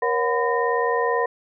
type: tone cluster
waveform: sine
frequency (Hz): 472.4 / 551 / 731 / 1007 / 1841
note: A#4 / C#5 / F#5 / B5 / A#6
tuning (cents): +23 / -11 / -21 / +33 / -22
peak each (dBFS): -22 / -29 / -28 / -24 / -28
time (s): 0.02-1.26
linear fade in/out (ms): 5
effects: none